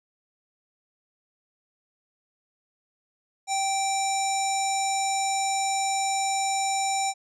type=tone with low-pass filter; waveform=square; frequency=780 Hz; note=G5; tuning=9 cents flat; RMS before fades=-26 dBFS; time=3.47-7.14 s; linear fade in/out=50 ms; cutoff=7500 Hz; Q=5.9; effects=none